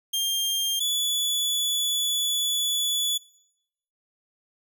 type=tone pair in turn; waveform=sawtooth; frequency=3198 / 3434 Hz; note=G7 / A7; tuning=+34 / -43 cents; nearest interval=minor second; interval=123 cents; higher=second; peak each=-20 dBFS; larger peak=neither; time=0.13-0.8 / 0.8-3.18 s; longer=second; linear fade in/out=10 ms; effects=noise-tail reverb RT60 0.8 s tail -21 dB re dry